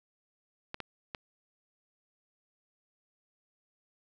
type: clicks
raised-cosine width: 0.3 ms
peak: -21 dBFS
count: 3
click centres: 0.744 / 0.803 / 1.148 s
effects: none